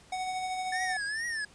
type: tone with tremolo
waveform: square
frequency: 744 Hz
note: F#5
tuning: 9 cents sharp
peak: -31 dBFS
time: 0.12-0.97 s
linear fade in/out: 5 ms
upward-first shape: sine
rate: 13 Hz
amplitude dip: 30%
type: tone with vibrato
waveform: square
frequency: 1760 Hz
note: A6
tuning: in tune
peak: -32 dBFS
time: 0.72-1.45 s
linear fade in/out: 5 ms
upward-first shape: triangle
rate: 2.3 Hz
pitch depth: 150 cents each way
effects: pink hiss -57 dBFS RMS until 1.54 s + resampled to 22050 Hz